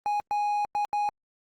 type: tone bursts at uneven times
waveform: triangle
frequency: 828 Hz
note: G#5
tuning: 5 cents flat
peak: -22 dBFS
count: 4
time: 0.06-0.2 / 0.31-0.65 / 0.75-0.85 / 0.93-1.09 s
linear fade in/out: 0 ms
effects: Opus 32 kbps